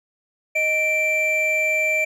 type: tone pair together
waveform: triangle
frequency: 623 / 2347 Hz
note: D#5 / D7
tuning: +2 / -2 cents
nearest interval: octave + major seventh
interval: 2296 cents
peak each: -23 / -17 dBFS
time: 0.55-2.05 s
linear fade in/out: 10 ms
effects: none